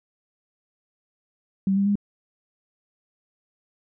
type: tone with pitch steps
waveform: sine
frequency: 193.5 / 198.37 / 203.4 Hz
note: G3 / G3 / G#3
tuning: -22 / +21 / -36 cents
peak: -18 dBFS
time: 1.67-1.955 s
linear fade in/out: 2 ms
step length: 95 ms
effects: none